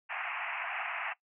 white band-pass noise, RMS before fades -37 dBFS, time 0.09-1.14 s, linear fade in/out 20 ms, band 670 to 2700 Hz, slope 96 dB/octave, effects noise-tail reverb RT60 0.1 s tail -19 dB re dry

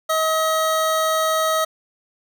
square tone pair together, 636 / 1272 Hz, D#5 / D#6, +38 / +38 cents, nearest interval octave, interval 1200 cents, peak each -21 dBFS, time 0.09-1.65 s, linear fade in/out 10 ms, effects none

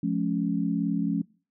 sine chord, Db major, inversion first, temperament equal with one note detuned, 174.61 / 212.8 / 277.2 Hz, F3 / Ab3 / Db4, 0 / +42 / 0 cents, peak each -28 dBFS, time 0.03-1.22 s, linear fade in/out 5 ms, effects noise-tail reverb RT60 0.4 s tail -24 dB re dry

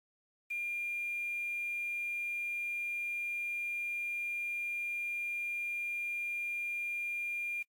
sine tone with quantisation, 2400 Hz, D7, 37 cents sharp, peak -34 dBFS, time 0.5-7.63 s, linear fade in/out 10 ms, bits 9, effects noise-tail reverb RT60 0.1 s tail -24 dB re dry + AAC 64 kbps

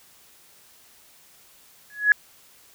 sine tone with exponential growth, 1683 Hz, G#6, 23 cents sharp, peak -9 dBFS, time 1.9-2.12 s, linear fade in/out 1 ms, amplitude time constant 46 ms, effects white hiss -54 dBFS RMS until 2.74 s

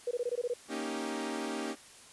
sine tone bursts, 486.1 Hz, B4, 28 cents flat, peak -29 dBFS, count 8, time 0.07-0.538 s, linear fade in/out 5 ms, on 41 ms, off 20 ms
sawtooth chord, Eb dominant seventh, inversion second, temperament equal, 233.1 / 277.2 / 311.1 / 392 Hz, Bb3 / Db4 / Eb4 / G4, 0 / 0 / 0 / 0 cents, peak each -36 dBFS, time 0.68-1.76 s, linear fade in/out 50 ms
effects white hiss -54 dBFS RMS until 2.12 s + resampled to 24000 Hz

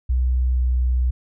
sine tone with pitch glide, 62.8 to 62.33 Hz, B1 to B1, +30 to +17 cents, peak -16 dBFS, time 0.09-1.11 s, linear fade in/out 10 ms, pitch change -13 cents, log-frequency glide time 0.54-0.59 s, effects none

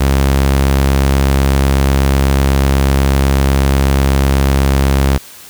sawtooth tone, 68.1 Hz, C#2, 30 cents flat, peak -5 dBFS, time 0-5.18 s, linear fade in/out 10 ms, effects white hiss -36 dBFS RMS until 5.49 s

